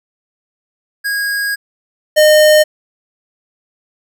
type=tone pair in turn; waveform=square; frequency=1641 / 611.1 Hz; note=G#6 / D#5; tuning=-21 / -31 cents; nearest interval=octave + perfect fourth; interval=1710 cents; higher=first; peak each=-16 / -6 dBFS; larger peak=second; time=1.04-1.56 / 2.16-2.64 s; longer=first; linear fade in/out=20 ms; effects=none